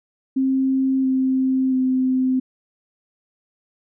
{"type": "tone with pitch steps", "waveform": "sine", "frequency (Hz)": [265.2, 261.9, 258.5], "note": ["C4", "C4", "C4"], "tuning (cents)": [23, 2, -21], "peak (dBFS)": -16, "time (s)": [0.36, 2.4], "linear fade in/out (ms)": 10, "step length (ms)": 680, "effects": []}